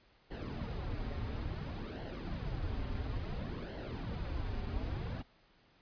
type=noise with flanger; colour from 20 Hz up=brown; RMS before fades=-39 dBFS; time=0.3-5.23 s; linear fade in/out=20 ms; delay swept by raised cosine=0.81 to 6.21 ms; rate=0.58 Hz; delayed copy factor=-0.65; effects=pink hiss -67 dBFS RMS until 5.81 s + resampled to 11025 Hz